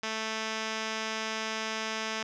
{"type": "tone with low-pass filter", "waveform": "5% pulse", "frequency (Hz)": 220, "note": "A3", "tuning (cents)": 0, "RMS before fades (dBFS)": -34, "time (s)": [0.03, 2.23], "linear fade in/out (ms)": 5, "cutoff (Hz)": 4700, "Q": 4.9, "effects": []}